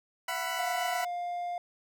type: chord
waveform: 20% pulse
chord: E suspended second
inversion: none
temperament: equal with one note detuned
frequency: 672.3 / 740 / 987.8 Hz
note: E5 / F#5 / B5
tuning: +34 / 0 / 0 cents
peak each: -32 / -31 / -30 dBFS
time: 0.28-1.05 s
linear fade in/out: 5 ms
type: tone with pitch glide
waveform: triangle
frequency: 712 to 703.8 Hz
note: F5 to F5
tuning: +33 to +13 cents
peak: -30 dBFS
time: 0.59-1.58 s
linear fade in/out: 2 ms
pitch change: -20 cents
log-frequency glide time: 1.02-1.11 s
effects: none